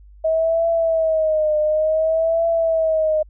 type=tone with vibrato; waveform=sine; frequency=637 Hz; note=D#5; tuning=41 cents sharp; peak=-15 dBFS; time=0.24-3.23 s; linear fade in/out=10 ms; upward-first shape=triangle; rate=0.56 Hz; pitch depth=87 cents each way; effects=added 50 Hz sine -42 dBFS peak until 3.29 s